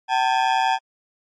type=ring-modulated tone; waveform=40% pulse; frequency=830.6 Hz; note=G#5; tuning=in tune; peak=-13 dBFS; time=0.08-0.79 s; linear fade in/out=50 ms; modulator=64.9 Hz; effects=low-pass 4000 Hz 12 dB/octave + MP3 48 kbps